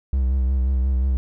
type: tone with vibrato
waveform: triangle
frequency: 65 Hz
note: C2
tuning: 11 cents flat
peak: -15 dBFS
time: 0.13-1.17 s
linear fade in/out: 0 ms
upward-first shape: sine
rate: 5.6 Hz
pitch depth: 54 cents each way
effects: none